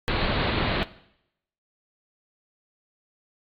pink low-pass noise, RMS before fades -25 dBFS, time 0.08-0.83 s, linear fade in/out 0 ms, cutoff 4300 Hz, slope 96 dB/octave, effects noise-tail reverb RT60 0.8 s tail -18 dB re dry + AAC 64 kbps

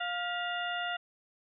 harmonic tone with a mistuned harmonic, 705 Hz, F5, 16 cents sharp, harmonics 1 / 2 / 3 / 4 / 5, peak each -36 / -36 / -41 / -39 / -44 dBFS, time 0-0.97 s, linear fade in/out 10 ms, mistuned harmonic 3, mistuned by -150 cents, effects none

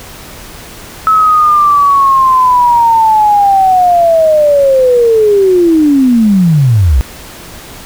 sine linear sweep, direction down, 1301 to 56.8 Hz, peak -4 dBFS, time 1.07-7.01 s, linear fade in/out 0 ms, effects pink hiss -30 dBFS RMS until 7.85 s

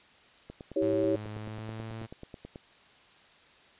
click train, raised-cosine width 2 ms, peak -29 dBFS, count 20, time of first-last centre 0.5-2.559 s, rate 9.23 Hz
sine chord, C# diminished, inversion first, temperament equal with one note detuned, 321.9 / 392 / 554.4 Hz, E4 / G4 / C#5, -41 / 0 / 0 cents, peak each -29 dBFS, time 0.76-1.16 s, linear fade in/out 5 ms
sawtooth tone with pitch glide, 106.3 to 112.56 Hz, G#2 to A2, +41 to +40 cents, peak -34 dBFS, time 0.81-2.07 s, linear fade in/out 20 ms, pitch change +99 cents, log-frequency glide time 1.31-1.92 s
effects white hiss -58 dBFS RMS until 3.79 s + resampled to 8000 Hz

